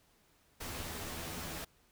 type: noise with comb filter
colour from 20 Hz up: pink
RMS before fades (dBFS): -42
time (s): 0.6-1.65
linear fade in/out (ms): 10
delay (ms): 12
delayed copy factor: +0.6
effects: pink hiss -69 dBFS RMS until 1.91 s